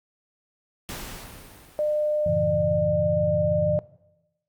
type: noise with exponential decay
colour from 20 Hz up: pink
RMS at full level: -34 dBFS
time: 0.89-2.87 s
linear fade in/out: 0 ms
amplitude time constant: 430 ms
type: tone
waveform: sine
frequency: 602 Hz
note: D5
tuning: 43 cents sharp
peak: -21 dBFS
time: 1.79-3.79 s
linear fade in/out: 0 ms
type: chord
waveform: sine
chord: F# minor seventh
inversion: none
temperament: equal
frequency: 92.5 / 110 / 138.59 / 164.81 Hz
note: F#2 / A2 / C#3 / E3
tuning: 0 / 0 / 0 / 0 cents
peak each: -30 / -32 / -32 / -28 dBFS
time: 2.26-3.79 s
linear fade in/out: 5 ms
effects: noise-tail reverb RT60 0.9 s tail -19 dB re dry + Opus 48 kbps